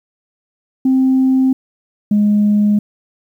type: tone pair in turn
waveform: sine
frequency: 262 / 207.9 Hz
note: C4 / G#3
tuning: +2 / +2 cents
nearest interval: major third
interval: 400 cents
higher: first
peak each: -8 dBFS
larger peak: neither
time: 0.85-1.53 / 2.11-2.79 s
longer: neither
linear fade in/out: 5 ms
effects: tanh soft clip ceiling -6 dBFS + 8-bit